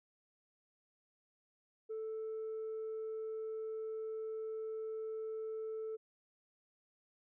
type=tone; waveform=sine; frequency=440 Hz; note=A4; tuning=in tune; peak=-37 dBFS; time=1.89-5.97 s; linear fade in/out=20 ms; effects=tanh soft clip ceiling -37 dBFS